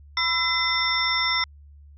sine tone cluster, 997 / 1335 / 2042 / 3592 / 5370 Hz, B5 / E6 / C7 / A7 / E8, +16 / +22 / -43 / +35 / +31 cents, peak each -30 / -29 / -25 / -27 / -26 dBFS, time 0.17-1.44 s, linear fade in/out 2 ms, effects added 72 Hz sine -45 dBFS peak until 1.97 s

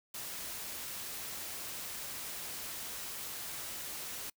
white noise, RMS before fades -42 dBFS, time 0.14-4.3 s, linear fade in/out 5 ms, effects noise-tail reverb RT60 0.1 s tail -26 dB re dry

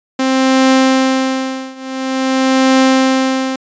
sawtooth tone with tremolo, 263.1 Hz, C4, 10 cents sharp, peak -3 dBFS, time 0.19-3.56 s, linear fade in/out 5 ms, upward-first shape triangle, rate 0.48 Hz, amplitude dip 95%, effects resampled to 16000 Hz

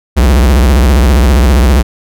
square tone with vibrato, 65.1 Hz, C2, 8 cents flat, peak -5 dBFS, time 0.16-1.83 s, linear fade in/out 20 ms, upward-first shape sine, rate 15 Hz, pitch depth 240 cents each way, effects none

